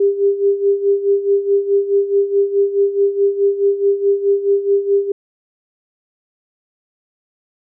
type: tone with tremolo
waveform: sine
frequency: 399.3 Hz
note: G4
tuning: 32 cents sharp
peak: -9 dBFS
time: 0-5.12 s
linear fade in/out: 5 ms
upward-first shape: sine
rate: 4.7 Hz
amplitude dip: 75%
effects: none